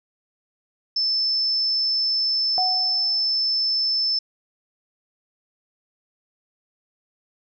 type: tone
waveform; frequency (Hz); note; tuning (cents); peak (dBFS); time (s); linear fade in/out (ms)
sine; 5274; E8; 0; -19; 0.96-4.19; 5
type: tone with exponential decay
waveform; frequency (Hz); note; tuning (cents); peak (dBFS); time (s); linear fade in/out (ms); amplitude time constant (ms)
sine; 740; F#5; 0; -20; 2.58-3.37; 0; 170
effects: none